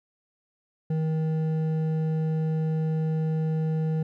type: tone with hard clipping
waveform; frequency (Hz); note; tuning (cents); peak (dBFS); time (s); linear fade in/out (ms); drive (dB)
triangle; 158.3; D#3; +30; -25; 0.9-4.03; 5; 11
effects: none